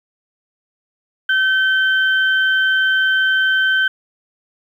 sine tone pair together, 1537 / 3108 Hz, G6 / G7, -35 / -16 cents, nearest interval octave, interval 1219 cents, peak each -13 / -22 dBFS, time 1.29-3.88 s, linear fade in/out 5 ms, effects 8-bit

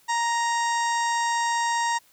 harmonic tone, 935 Hz, A#5, 5 cents sharp, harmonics 1 / 2 / 3 / 4 / 5 / 6 / 7 / 8 / 9, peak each -23 / -29 / -40 / -38 / -42 / -36 / -40 / -37 / -44 dBFS, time 0.08-1.99 s, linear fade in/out 20 ms, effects white hiss -59 dBFS RMS until 2.12 s

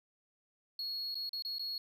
triangle tone with dropouts, 4326 Hz, C#8, 43 cents flat, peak -35 dBFS, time 0.79-1.78 s, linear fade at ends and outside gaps 2 ms, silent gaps 1.145-1.153 / 1.293-1.331 / 1.423-1.449 / 1.584-1.594 s, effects none

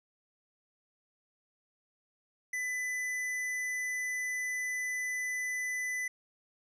sine tone with tanh clipping, 2000 Hz, B6, 21 cents sharp, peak -34 dBFS, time 2.53-6.08 s, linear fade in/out 5 ms, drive 14 dB, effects resampled to 32000 Hz

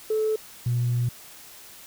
sine tone pair in turn, 434.5 / 121.16 Hz, A4 / B2, -22 / -33 cents, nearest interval octave + minor seventh, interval 2211 cents, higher first, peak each -20 dBFS, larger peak neither, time 0.1-0.36 / 0.66-1.09 s, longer second, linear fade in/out 5 ms, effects tanh soft clip ceiling -17 dBFS + white hiss -46 dBFS RMS until 1.86 s

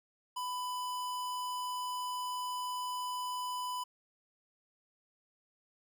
square tone, 997 Hz, B5, 16 cents sharp, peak -36 dBFS, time 0.36-3.84 s, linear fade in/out 10 ms, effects none

